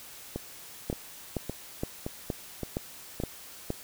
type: two click trains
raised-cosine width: 2 ms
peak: -19 / -16 dBFS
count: 6 / 7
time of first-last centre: 0.36-3.201 / 0.9-3.704 s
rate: 1.76 / 2.14 Hz
effects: white hiss -47 dBFS RMS until 3.83 s